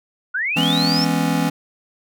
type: linear sweep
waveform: sine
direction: up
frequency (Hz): 1399 to 5480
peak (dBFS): -19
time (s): 0.34-1.05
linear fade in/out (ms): 10
type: chord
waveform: square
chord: C# minor seventh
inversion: first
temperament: just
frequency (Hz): 166.31 / 207.9 / 249.5 / 277.2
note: E3 / G#3 / B3 / C#4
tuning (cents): +16 / +2 / +18 / 0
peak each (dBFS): -22 / -26 / -24 / -23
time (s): 0.56-1.5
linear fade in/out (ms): 10
effects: none